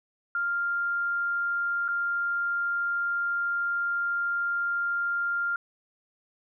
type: tone with dropouts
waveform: sine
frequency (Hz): 1396.9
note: F6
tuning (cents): 0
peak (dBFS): -25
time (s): 0.35-5.56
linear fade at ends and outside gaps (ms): 2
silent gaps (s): 1.881-1.886
effects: none